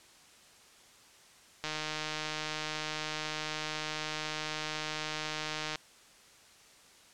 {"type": "click train", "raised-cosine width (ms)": 0.2, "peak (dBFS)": -18, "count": 635, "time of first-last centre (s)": [1.64, 5.757], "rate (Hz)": 154, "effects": ["white hiss -58 dBFS RMS until 7.13 s", "low-pass 8000 Hz 12 dB/octave"]}